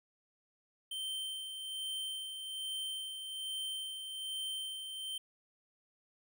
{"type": "tone with tremolo", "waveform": "square", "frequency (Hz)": 3114, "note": "G7", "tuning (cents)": -12, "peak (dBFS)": -37, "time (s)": [0.91, 5.18], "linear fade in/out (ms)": 5, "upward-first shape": "sine", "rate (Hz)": 1.2, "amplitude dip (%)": 45, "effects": ["12-bit"]}